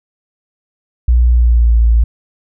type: tone with pitch glide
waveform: sine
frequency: 60.2 to 56.89 Hz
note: B1 to A#1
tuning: -44 to -42 cents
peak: -6 dBFS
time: 1.08-2.04 s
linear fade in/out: 5 ms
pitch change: -98 cents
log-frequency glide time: 1.33-1.78 s
effects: none